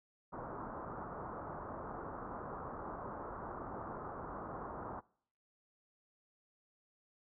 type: low-pass noise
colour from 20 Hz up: white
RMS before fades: -45 dBFS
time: 0.32-5.01 s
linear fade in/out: 20 ms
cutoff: 1300 Hz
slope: 48 dB/octave
effects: noise-tail reverb RT60 0.6 s tail -24 dB re dry